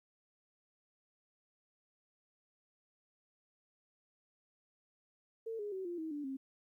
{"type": "tone with pitch steps", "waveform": "sine", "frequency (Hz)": [451, 413.6, 379.2, 347.8, 318.9, 292.4, 268.2], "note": ["A4", "G#4", "F#4", "F4", "D#4", "D4", "C4"], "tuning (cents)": [43, -7, 43, -7, 43, -7, 43], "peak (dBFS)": -38, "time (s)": [5.46, 6.37], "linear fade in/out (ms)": 10, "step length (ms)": 130, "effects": ["13-bit"]}